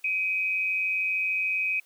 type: tone pair together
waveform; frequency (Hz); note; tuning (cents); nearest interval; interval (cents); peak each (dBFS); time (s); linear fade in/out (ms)
sine; 2326 / 2513; D7 / D#7; -17 / +17; minor second; 134; -31 / -25; 0.04-1.8; 5
effects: white hiss -61 dBFS RMS until 1.85 s + high-pass 400 Hz 12 dB/octave